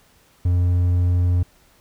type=tone; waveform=triangle; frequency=88.7 Hz; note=F2; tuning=27 cents sharp; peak=-13 dBFS; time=0.45-1.43 s; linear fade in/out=5 ms; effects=pink hiss -56 dBFS RMS until 1.8 s